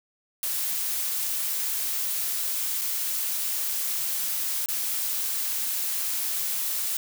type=noise with dropouts; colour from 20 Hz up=blue; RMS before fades=-28 dBFS; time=0.43-6.97 s; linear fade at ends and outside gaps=1 ms; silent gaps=2.813-2.817 / 4.66-4.685 s; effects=none